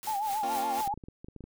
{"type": "noise with tremolo", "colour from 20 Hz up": "white", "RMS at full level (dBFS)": -39, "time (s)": [0.03, 0.88], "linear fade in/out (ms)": 0, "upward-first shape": "triangle", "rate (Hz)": 4.2, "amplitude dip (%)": 85}
{"type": "tone with vibrato", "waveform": "sine", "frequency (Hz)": 830.6, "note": "G#5", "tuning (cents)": 0, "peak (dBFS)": -28, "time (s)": [0.07, 0.94], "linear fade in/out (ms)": 5, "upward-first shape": "sine", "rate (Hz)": 7.1, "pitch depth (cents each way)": 96}
{"type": "chord", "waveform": "15% pulse", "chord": "Bb minor", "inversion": "none", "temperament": "equal", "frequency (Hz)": [233.1, 277.2, 349.2], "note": ["Bb3", "Db4", "F4"], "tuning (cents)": [0, 0, 0], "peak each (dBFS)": -34, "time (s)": [0.43, 0.81], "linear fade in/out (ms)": 2}
{"type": "clicks", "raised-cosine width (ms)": 3, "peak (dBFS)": -31, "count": 10, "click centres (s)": [0.876, 0.94, 0.976, 1.038, 1.085, 1.245, 1.285, 1.363, 1.407, 1.44]}
{"effects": []}